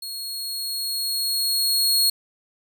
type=tone with level ramp; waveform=sawtooth; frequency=4309 Hz; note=C#8; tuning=50 cents flat; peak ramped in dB=-28 to -13 dBFS; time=0.02-2.1 s; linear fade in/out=5 ms; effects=none